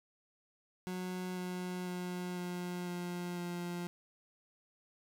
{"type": "tone with pitch steps", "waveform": "30% pulse", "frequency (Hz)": [182.8, 181.22, 179.66, 178.11, 176.57, 175.05], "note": ["F#3", "F#3", "F3", "F3", "F3", "F3"], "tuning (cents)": [-21, -36, 49, 34, 19, 4], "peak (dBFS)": -35, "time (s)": [0.87, 3.87], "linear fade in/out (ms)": 0, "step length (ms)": 500, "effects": []}